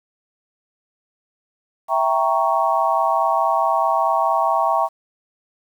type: chord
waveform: sine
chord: E diminished seventh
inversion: none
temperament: equal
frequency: 659.3 / 784 / 932.3 / 1108.7 Hz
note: E5 / G5 / Bb5 / Db6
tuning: 0 / 0 / 0 / 0 cents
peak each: -21 dBFS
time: 1.88-4.89 s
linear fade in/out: 50 ms
effects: 8-bit